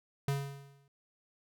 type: tone with exponential decay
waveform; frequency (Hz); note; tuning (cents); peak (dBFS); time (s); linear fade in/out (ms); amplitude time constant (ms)
square; 139.5; C#3; +11; -28; 0.28-0.88; 2; 130
effects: none